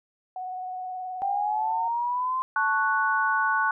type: tone with vibrato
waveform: sine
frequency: 739 Hz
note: F#5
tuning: 2 cents flat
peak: -31 dBFS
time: 0.36-1.88 s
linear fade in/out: 2 ms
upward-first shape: triangle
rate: 19 Hz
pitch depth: 25 cents each way
type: linear sweep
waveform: sine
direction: up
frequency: 778 to 1046.5 Hz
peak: -24 dBFS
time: 1.22-2.42 s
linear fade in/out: 0 ms
type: chord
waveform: sine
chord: F# minor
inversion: first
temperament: equal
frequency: 880 / 1108.7 / 1480 Hz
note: A5 / C#6 / F#6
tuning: 0 / 0 / 0 cents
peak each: -27 / -26 / -24 dBFS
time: 2.56-3.71 s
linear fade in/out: 2 ms
effects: none